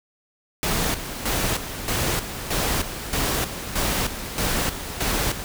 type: noise with tremolo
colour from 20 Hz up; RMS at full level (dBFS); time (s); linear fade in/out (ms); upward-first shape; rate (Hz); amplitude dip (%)
pink; -23; 0.63-5.44; 0; square; 1.6; 65
effects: none